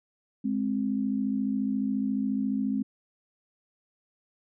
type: tone pair together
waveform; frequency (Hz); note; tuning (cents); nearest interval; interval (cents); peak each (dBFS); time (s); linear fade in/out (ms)
sine; 208.8 / 263.1; G#3 / C4; +10 / +10; major third; 400; -28; 0.44-2.83; 10
effects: none